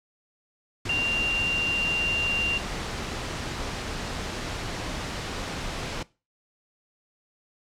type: tone in noise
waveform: sine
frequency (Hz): 2778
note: F7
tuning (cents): -10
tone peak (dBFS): -22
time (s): 0.89-2.58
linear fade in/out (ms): 5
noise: pink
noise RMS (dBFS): -32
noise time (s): 0.85-6.03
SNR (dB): +7
effects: noise-tail reverb RT60 0.3 s tail -21 dB re dry + low-pass 6000 Hz 12 dB/octave